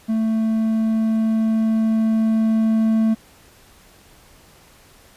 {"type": "tone with level ramp", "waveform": "triangle", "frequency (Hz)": 221.6, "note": "A3", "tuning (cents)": 13, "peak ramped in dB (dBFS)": [-15, -12], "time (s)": [0.08, 3.15], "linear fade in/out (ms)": 20, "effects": ["pink hiss -50 dBFS RMS until 5.16 s", "resampled to 32000 Hz"]}